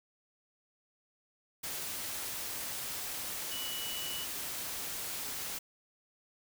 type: tone in noise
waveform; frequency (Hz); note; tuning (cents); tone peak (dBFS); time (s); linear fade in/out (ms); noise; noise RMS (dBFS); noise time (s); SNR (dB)
sine; 2948; F#7; -7; -40; 3.51-4.25; 10; white; -39; 1.63-5.59; -4
effects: none